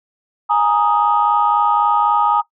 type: chord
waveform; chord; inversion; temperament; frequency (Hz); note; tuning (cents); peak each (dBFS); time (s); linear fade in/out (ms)
sine; Ab suspended second; none; just; 830.6 / 934.4 / 1245.9; Ab5 / Bb5 / Eb6; 0 / +4 / +2; -16; 0.49-2.42; 20
effects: noise-tail reverb RT60 0.1 s tail -18 dB re dry + tanh soft clip ceiling -3 dBFS